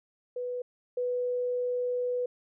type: tone pair in turn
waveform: sine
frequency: 493.9 / 493.9 Hz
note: B4 / B4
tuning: 0 / 0 cents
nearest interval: unison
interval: 0 cents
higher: neither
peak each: -31 / -27 dBFS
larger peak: second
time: 0.36-0.62 / 0.97-2.26 s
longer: second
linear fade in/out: 5 ms
effects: none